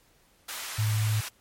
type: high-pass noise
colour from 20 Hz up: pink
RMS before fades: -37 dBFS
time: 0.48-1.29 s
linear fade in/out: 10 ms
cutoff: 1100 Hz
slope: 12 dB/octave
type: tone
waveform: sine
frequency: 107.8 Hz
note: A2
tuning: 35 cents flat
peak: -23 dBFS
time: 0.78-1.21 s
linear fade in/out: 10 ms
effects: pink hiss -63 dBFS RMS until 1.4 s + MP3 64 kbps